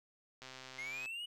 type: click train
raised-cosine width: 0.2 ms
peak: -32 dBFS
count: 84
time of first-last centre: 0.42-1.058 s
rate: 130 Hz
type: linear sweep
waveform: triangle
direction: up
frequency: 2093 to 2960 Hz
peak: -39 dBFS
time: 0.78-1.26 s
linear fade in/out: 10 ms
effects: none